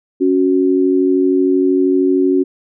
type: tone pair together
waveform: sine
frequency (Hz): 277.4 / 370.3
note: C#4 / F#4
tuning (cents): +1 / +1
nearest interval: perfect fourth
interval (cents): 500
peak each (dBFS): -13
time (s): 0.2-2.44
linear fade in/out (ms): 20
effects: none